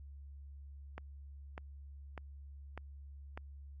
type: click train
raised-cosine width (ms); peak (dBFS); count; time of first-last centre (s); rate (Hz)
0.5; -29; 5; 0.98-3.375; 1.67
effects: added 70 Hz sine -48 dBFS peak until 3.8 s